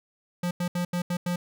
square tone bursts at uneven times, 176.4 Hz, F3, 18 cents sharp, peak -26 dBFS, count 6, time 0.43-0.51 / 0.6-0.68 / 0.75-0.85 / 0.93-1.02 / 1.1-1.17 / 1.26-1.36 s, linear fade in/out 5 ms, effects none

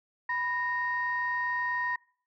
sine tone pair together, 987.8 / 1855.6 Hz, B5 / A#6, 0 / -8 cents, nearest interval major seventh, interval 1092 cents, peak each -31 / -29 dBFS, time 0.29-1.96 s, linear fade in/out 5 ms, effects noise-tail reverb RT60 0.5 s tail -25 dB re dry + tanh soft clip ceiling -20 dBFS

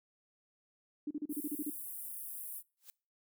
sine tone bursts, 296.1 Hz, D4, 14 cents sharp, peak -34 dBFS, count 9, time 1.07-1.7 s, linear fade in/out 5 ms, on 38 ms, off 36 ms
pink high-pass noise, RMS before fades -44 dBFS, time 1.29-2.63 s, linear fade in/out 50 ms, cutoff 9700 Hz, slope 48 dB/octave
blue noise with exponential growth, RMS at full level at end -48 dBFS, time 2.77-2.9 s, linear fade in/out 0 ms, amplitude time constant 28 ms
effects noise-tail reverb RT60 0.4 s tail -25 dB re dry

